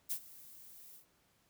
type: noise with ADSR envelope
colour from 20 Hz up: violet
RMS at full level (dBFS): -35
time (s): 0.09-1.06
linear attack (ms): 23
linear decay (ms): 76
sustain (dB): -20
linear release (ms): 110
effects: pink hiss -72 dBFS RMS until 1.49 s + high-pass 60 Hz 12 dB/octave